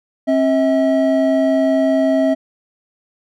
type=tone pair together; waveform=triangle; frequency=267.9 / 642.7 Hz; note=C4 / E5; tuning=+41 / -44 cents; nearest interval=octave + minor third; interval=1515 cents; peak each=-13 dBFS; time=0.27-2.35 s; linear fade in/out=20 ms; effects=none